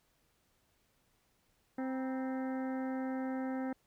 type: harmonic tone with a mistuned harmonic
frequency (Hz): 261.6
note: C4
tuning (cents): 0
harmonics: 1 / 2 / 3 / 4 / 5 / 6 / 7 / 8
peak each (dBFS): -35 / -43 / -45 / -54 / -53 / -53 / -54 / -59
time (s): 1.78-3.73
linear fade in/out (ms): 5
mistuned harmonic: 4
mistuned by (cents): -150
effects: pink hiss -74 dBFS RMS until 3.86 s